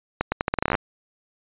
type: accelerating click train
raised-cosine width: 0.5 ms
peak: -6 dBFS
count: 14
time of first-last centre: 0.21-0.752 s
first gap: 110 ms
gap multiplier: 0.81
effects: resampled to 8000 Hz